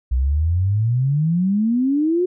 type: exponential sweep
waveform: sine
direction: up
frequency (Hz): 60.5 to 370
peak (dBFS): -15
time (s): 0.11-2.26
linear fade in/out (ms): 10
effects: none